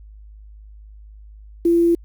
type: tone with quantisation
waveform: sine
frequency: 340 Hz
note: F4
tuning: 46 cents flat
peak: -12 dBFS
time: 1.65-1.95 s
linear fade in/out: 5 ms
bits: 7
effects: added 52 Hz sine -39 dBFS peak until 2.04 s